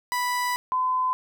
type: tone pair in turn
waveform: 30% pulse / sine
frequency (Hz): 987 / 1018.9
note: B5 / C6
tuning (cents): -1 / -46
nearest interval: minor second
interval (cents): 55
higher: second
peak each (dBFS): -21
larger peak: neither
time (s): 0.12-0.56 / 0.72-1.13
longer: first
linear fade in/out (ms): 0
effects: none